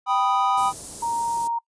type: chord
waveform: triangle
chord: G augmented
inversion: none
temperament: equal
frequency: 784 / 987.8 / 1244.5 Hz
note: G5 / B5 / D#6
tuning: 0 / 0 / 0 cents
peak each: -21 dBFS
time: 0.06-0.73 s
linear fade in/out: 50 ms
type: band-stop noise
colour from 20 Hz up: white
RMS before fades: -32 dBFS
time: 0.57-1.48 s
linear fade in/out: 10 ms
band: 560 to 8400 Hz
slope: 12 dB/octave
type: tone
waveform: sine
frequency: 932.3 Hz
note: A#5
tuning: in tune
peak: -22 dBFS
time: 1.02-1.59 s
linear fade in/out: 10 ms
effects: noise-tail reverb RT60 0.1 s tail -25 dB re dry + resampled to 22050 Hz